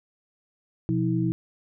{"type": "tone cluster", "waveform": "sine", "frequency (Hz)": [124.3, 174.8, 321.9], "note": ["B2", "F3", "E4"], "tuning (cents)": [12, 2, -41], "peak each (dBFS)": -26, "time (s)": [0.89, 1.32], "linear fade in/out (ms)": 0, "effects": []}